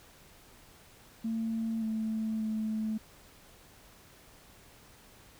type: tone with pitch steps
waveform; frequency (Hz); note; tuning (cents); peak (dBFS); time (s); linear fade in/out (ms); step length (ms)
sine; 225 / 220.1 / 217.9; A3 / A3 / A3; +39 / +1 / -17; -29; 1.24-2.98; 10; 580
effects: tanh soft clip ceiling -25 dBFS + pink hiss -57 dBFS RMS until 5.39 s